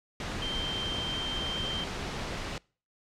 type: tone in noise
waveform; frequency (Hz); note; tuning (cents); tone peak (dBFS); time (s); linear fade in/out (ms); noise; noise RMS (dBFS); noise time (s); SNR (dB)
sine; 3141; G7; +3; -32; 0.42-1.84; 2; pink; -35; 0.2-2.58; 0
effects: noise-tail reverb RT60 0.4 s tail -25 dB re dry + low-pass 5000 Hz 12 dB/octave